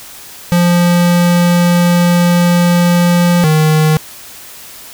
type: tone pair in turn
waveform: square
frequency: 174.61 / 155.56 Hz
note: F3 / D#3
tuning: 0 / 0 cents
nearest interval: major second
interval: 200 cents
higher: first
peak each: -8 dBFS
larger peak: neither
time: 0.52-3.44 / 3.44-3.97 s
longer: first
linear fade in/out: 0 ms
effects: white hiss -33 dBFS RMS until 4.93 s